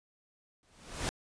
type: noise with exponential growth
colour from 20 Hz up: pink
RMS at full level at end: -31 dBFS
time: 0.63-1.09 s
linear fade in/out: 0 ms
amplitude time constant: 99 ms
effects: resampled to 22050 Hz

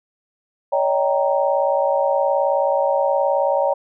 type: chord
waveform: sine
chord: Eb dominant seventh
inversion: third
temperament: equal with one note detuned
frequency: 563.4 / 622.3 / 784 / 932.3 Hz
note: Db5 / Eb5 / G5 / Bb5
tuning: +28 / 0 / 0 / 0 cents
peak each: -18 / -23 / -23 / -23 dBFS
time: 0.72-3.74 s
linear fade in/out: 10 ms
effects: none

